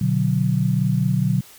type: chord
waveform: sine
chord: B minor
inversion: none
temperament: just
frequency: 123.47 / 148.16 / 185.21 Hz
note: B2 / D3 / F#3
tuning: 0 / +16 / +2 cents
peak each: -21 dBFS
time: 0.01-1.41 s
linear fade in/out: 5 ms
effects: white hiss -46 dBFS RMS until 1.58 s